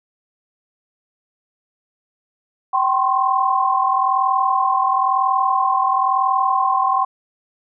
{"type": "tone cluster", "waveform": "sine", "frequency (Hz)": [772, 1037, 1078], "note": ["G5", "C6", "C#6"], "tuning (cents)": [-27, -16, -49], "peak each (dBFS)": -19, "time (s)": [2.73, 7.05], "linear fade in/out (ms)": 10, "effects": []}